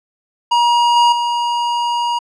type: tone with level steps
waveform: square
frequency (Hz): 952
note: A#5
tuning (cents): +36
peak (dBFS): -11 / -9 / -16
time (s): 0.51-2.19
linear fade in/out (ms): 10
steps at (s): 0.96 / 1.12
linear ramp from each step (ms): 5
effects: low-pass 5000 Hz 12 dB/octave